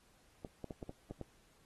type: clicks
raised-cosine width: 2 ms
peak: -30 dBFS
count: 7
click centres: 0.448 / 0.643 / 0.708 / 0.828 / 0.894 / 1.11 / 1.213 s
effects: pink hiss -69 dBFS RMS until 1.65 s + AAC 32 kbps